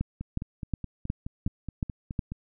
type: two click trains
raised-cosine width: 5 ms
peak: -15 / -22 dBFS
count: 7 / 11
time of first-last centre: 0.01-2.192 / 0.21-2.32 s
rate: 2.75 / 4.74 Hz
effects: none